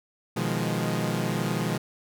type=chord; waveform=sawtooth; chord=F half-diminished seventh; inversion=second; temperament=equal; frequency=123.47 / 155.56 / 174.61 / 207.7 Hz; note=Cb3 / Eb3 / F3 / Ab3; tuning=0 / 0 / 0 / 0 cents; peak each=-27 dBFS; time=0.36-1.78 s; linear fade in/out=10 ms; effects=none